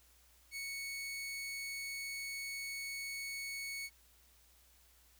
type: tone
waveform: sawtooth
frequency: 2217 Hz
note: C#7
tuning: in tune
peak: -37 dBFS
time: 0.51-3.9 s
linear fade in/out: 50 ms
effects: added 60 Hz sine -68 dBFS peak until 5.19 s + white hiss -67 dBFS RMS until 5.19 s